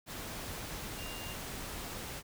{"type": "tone in noise", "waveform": "sine", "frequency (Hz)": 2800, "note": "F7", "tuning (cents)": 4, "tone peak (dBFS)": -47, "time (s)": [0.95, 1.37], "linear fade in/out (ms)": 50, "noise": "pink", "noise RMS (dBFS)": -42, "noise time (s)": [0.06, 2.23], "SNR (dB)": -8, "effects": []}